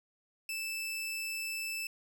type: tone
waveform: sawtooth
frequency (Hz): 2637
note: E7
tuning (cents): 0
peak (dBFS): -32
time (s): 0.49-1.87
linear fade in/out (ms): 2
effects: none